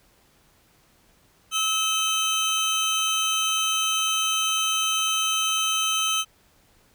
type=tone pair together; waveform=25% pulse; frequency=1296 / 3082 Hz; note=E6 / G7; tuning=-30 / -30 cents; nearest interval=octave + minor third; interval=1500 cents; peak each=-22 / -20 dBFS; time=1.51-6.25 s; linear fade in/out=50 ms; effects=pink hiss -60 dBFS RMS until 6.94 s